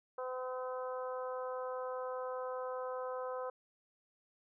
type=harmonic tone; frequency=255 Hz; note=C4; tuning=44 cents flat; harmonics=2 / 3 / 4 / 5 / 6; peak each=-39 / -48 / -45 / -47 / -56 dBFS; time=0.18-3.5 s; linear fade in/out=5 ms; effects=none